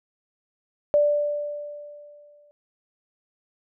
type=tone with exponential decay; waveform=sine; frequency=587.3 Hz; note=D5; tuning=in tune; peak=-14 dBFS; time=0.94-2.51 s; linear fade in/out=0 ms; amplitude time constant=340 ms; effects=none